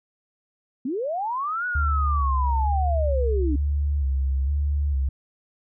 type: linear two-way sweep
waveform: sine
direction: up then down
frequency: 231.8 to 1480 to 276.8 Hz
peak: -24 dBFS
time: 0.85-3.56 s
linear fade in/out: 5 ms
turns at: 1.66 s
type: tone with vibrato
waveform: sine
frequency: 69.7 Hz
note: C#2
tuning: 10 cents sharp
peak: -20 dBFS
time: 1.75-5.09 s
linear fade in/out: 5 ms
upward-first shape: square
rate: 1.1 Hz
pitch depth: 60 cents each way
effects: none